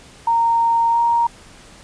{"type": "tone with pitch glide", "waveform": "sine", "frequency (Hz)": [925, 935.7], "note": ["A#5", "A#5"], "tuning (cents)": [-14, 6], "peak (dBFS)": -13, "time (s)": [0.27, 1.27], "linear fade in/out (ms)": 5, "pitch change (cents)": 20, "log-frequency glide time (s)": [0.9, 0.99], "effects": ["pink hiss -44 dBFS RMS until 1.83 s", "resampled to 22050 Hz"]}